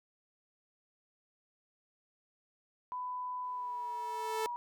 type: tone with pitch glide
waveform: sine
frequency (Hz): 998 to 962.9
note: B5 to B5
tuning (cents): +18 to -44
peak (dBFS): -36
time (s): 2.92-4.56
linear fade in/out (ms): 0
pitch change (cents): -62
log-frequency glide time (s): 3.53-3.93
type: tone with exponential growth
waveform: sawtooth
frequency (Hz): 440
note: A4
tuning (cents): 0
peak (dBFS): -28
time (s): 3.44-4.46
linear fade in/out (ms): 0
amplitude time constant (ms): 220
effects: none